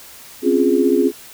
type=chord; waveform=sine; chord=Db major seventh; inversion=third; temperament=equal; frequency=261.6 / 277.2 / 349.2 / 415.3 Hz; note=C4 / Db4 / F4 / Ab4; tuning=0 / 0 / 0 / 0 cents; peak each=-18 / -19 / -17 / -17 dBFS; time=0.42-1.12 s; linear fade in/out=50 ms; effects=white hiss -40 dBFS RMS until 1.33 s